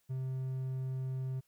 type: tone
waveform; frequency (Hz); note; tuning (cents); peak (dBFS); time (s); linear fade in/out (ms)
triangle; 130.81; C3; 0; -32; 0.09-1.41; 20
effects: white hiss -75 dBFS RMS until 1.47 s